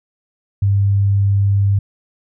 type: tone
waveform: sine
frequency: 99.6 Hz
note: G2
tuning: 28 cents sharp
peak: -11 dBFS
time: 0.62-1.79 s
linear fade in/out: 5 ms
effects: none